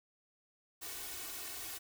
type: noise with comb filter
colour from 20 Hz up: white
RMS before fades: -44 dBFS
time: 0.81-1.79 s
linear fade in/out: 20 ms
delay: 2.7 ms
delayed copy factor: +1
effects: none